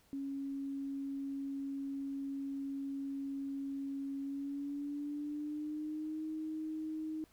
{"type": "tone with pitch glide", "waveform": "sine", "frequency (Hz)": [275.7, 313.1], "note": ["C#4", "D#4"], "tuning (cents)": [-9, 11], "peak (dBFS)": -37, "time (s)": [0.13, 7.24], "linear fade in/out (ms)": 0, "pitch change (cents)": 220, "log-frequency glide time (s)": [4.2, 6.24], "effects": ["pink hiss -68 dBFS RMS until 7.32 s"]}